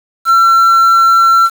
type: tone with quantisation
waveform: triangle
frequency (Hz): 1352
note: E6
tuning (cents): +43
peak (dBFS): -3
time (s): 0.25-1.5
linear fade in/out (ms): 50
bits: 5
effects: none